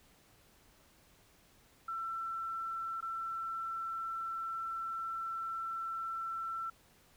sine tone with dropouts, 1341 Hz, E6, 29 cents sharp, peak -36 dBFS, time 1.88-6.7 s, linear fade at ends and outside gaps 5 ms, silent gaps 3.007-3.025 s, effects pink hiss -65 dBFS RMS until 7.16 s

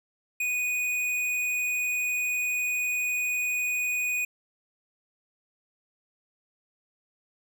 sine tone with tanh clipping, 2478 Hz, D#7, 8 cents flat, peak -27 dBFS, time 0.4-4.25 s, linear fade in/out 5 ms, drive 15 dB, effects none

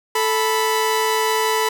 sawtooth tone pair together, 438.4 / 987.8 Hz, A4 / B5, -6 / 0 cents, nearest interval octave + major second, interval 1406 cents, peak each -16 dBFS, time 0.15-1.69 s, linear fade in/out 5 ms, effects none

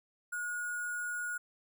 sine tone with sample-and-hold, 1446 Hz, F#6, 40 cents flat, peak -34 dBFS, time 0.32-1.38 s, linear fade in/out 10 ms, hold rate 8820 Hz, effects none

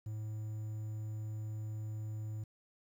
triangle tone with quantisation, 108 Hz, A2, 32 cents flat, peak -36 dBFS, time 0.06-2.44 s, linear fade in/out 5 ms, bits 11, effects none

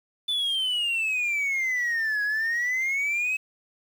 sine exponential two-way sweep, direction down then up, 3520 to 1660 to 2581 Hz, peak -21 dBFS, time 0.28-3.37 s, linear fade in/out 10 ms, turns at 2.23 s, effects tanh soft clip ceiling -22 dBFS + 8-bit

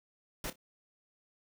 pink noise with echo, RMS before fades -38 dBFS, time 0.44-0.5 s, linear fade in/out 2 ms, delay 29 ms, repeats 2, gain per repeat -14 dB, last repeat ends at 0.558 s, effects none

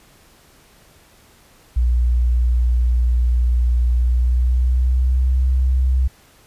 sine tone with pitch glide, 60.3 to 64.26 Hz, B1 to C2, -41 to -31 cents, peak -13 dBFS, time 1.76-6.08 s, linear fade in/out 10 ms, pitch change +110 cents, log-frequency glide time 3.91-5.36 s, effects pink hiss -51 dBFS RMS until 6.46 s + resampled to 32000 Hz

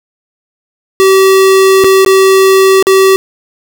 square tone with dropouts, 383.8 Hz, G4, 37 cents flat, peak -4 dBFS, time 1-3.16 s, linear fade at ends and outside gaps 0 ms, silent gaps 1.839-1.844 / 2.048-2.062 / 2.826-2.869 s, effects none

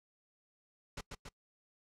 pink noise with echo, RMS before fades -42 dBFS, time 0.97-1.01 s, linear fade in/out 5 ms, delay 140 ms, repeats 2, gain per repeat -3 dB, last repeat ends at 1.29 s, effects noise-tail reverb RT60 0.1 s tail -24 dB re dry + low-pass 7000 Hz 12 dB/octave

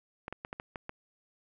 clicks, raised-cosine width 0.5 ms, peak -23 dBFS, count 7, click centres 0.281 / 0.326 / 0.449 / 0.529 / 0.599 / 0.758 / 0.894 s, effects none

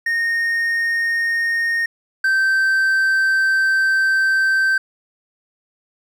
triangle tone pair in turn, 1848 / 1554.9 Hz, A#6 / G6, -16 / -15 cents, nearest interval minor third, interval 299 cents, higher first, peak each -15 / -12 dBFS, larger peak second, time 0.06-1.86 / 2.24-4.78 s, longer second, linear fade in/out 5 ms, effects none

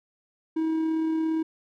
triangle tone with amplitude modulation, 320.1 Hz, D#4, 49 cents sharp, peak -20 dBFS, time 0.56-1.43 s, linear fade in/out 10 ms, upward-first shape sine, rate 37.3 Hz, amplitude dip 25%, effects none

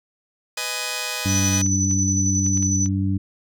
5% pulse chord, G# minor, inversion first, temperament just, 498.4 / 623 / 830.6 Hz, B4 / D#5 / G#5, +16 / +2 / 0 cents, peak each -19 dBFS, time 0.57-1.62 s, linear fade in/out 5 ms
harmonic tone, 96.5 Hz, G2, 27 cents flat, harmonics 1 / 2 / 3, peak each -21 / -24 / -26 dBFS, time 1.25-3.18 s, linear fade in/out 10 ms
sine tone with tremolo, 5990 Hz, F#8, 20 cents sharp, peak -20 dBFS, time 1.26-2.89 s, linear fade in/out 50 ms, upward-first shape square, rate 11 Hz, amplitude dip 35%
clicks, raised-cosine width 0.2 ms, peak -23 dBFS, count 6, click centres 1.663 / 1.912 / 2.464 / 2.574 / 2.626 / 2.86 s
effects none

